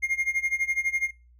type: tone with tremolo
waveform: triangle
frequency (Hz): 2127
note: C7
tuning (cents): +28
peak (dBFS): -19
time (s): 0.02-1.11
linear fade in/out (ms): 20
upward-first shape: sine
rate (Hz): 12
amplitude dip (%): 90
effects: noise-tail reverb RT60 0.4 s tail -26 dB re dry + added 60 Hz sine -53 dBFS peak until 1.39 s